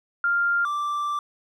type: tone pair in turn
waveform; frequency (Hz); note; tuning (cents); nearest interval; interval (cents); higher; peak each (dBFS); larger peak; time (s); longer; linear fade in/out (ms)
sine / triangle; 1396.9 / 1173.3; F6 / D6; 0 / -2; minor third; 302; first; -19 / -22; first; 0.24-0.65 / 0.65-1.19; second; 2
effects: none